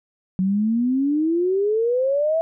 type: exponential sweep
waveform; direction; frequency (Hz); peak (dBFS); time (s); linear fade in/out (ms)
sine; up; 183.6 to 665; -17; 0.39-2.41; 0
effects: none